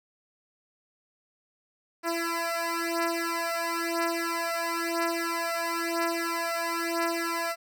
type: beating tone pair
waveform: 10% pulse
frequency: 335.4 / 336.4 Hz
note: E4 / E4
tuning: +30 / +35 cents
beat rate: 1 Hz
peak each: -22 dBFS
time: 2.03-7.56 s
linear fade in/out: 50 ms
effects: none